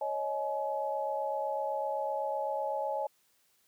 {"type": "chord", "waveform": "sine", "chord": "C# suspended second", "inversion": "none", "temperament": "equal with one note detuned", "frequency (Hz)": [554.4, 622.3, 848.6], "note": ["C#5", "D#5", "G#5"], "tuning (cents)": [0, 0, 37], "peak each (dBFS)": [-35, -36, -34], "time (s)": [0.01, 3.07], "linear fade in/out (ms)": 5, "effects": ["white hiss -70 dBFS RMS until 3.67 s", "high-pass 100 Hz 12 dB/octave"]}